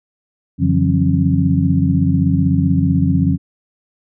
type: tone cluster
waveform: sine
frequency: 90 / 142.4 / 167.3 / 183.2 / 270.3 Hz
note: F#2 / C#3 / E3 / F#3 / C#4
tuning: -47 / +47 / +26 / -17 / -44 cents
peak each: -18 dBFS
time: 0.58-3.38 s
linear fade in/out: 50 ms
effects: none